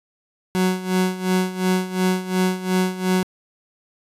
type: tone with tremolo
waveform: 30% pulse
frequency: 185 Hz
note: F#3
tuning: in tune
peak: -13 dBFS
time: 0.55-3.23 s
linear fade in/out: 0 ms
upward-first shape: sine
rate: 2.8 Hz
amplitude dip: 80%
effects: resampled to 32000 Hz